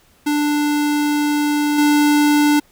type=tone with level steps; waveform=square; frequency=294.8 Hz; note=D4; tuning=7 cents sharp; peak=-16 / -12 dBFS; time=0.26-2.6 s; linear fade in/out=10 ms; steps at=1.78 s; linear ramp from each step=5 ms; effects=pink hiss -54 dBFS RMS until 2.71 s